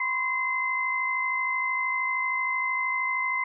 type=tone cluster; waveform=sine; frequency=1005 / 1058 / 2064 Hz; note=B5 / C6 / C7; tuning=+30 / +19 / -24 cents; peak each=-32 / -32 / -26 dBFS; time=0-3.44 s; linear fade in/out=5 ms; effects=none